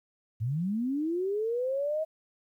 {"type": "linear sweep", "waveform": "sine", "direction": "up", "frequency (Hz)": [102.1, 641], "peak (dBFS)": -27, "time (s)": [0.4, 2.05], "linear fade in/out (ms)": 20, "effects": ["11-bit"]}